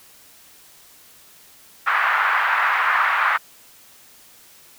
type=band-pass noise; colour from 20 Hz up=white; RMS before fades=-19 dBFS; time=1.86-3.38 s; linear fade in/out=20 ms; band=1000 to 1700 Hz; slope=24 dB/octave; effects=white hiss -49 dBFS RMS until 4.78 s